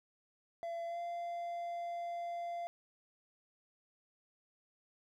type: tone with pitch glide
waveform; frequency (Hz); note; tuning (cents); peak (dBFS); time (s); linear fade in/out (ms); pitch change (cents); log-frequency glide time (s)
triangle; 677 to 690; E5 to F5; +46 to -21; -36; 0.63-2.67; 0; +33; 0.86-0.99
effects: none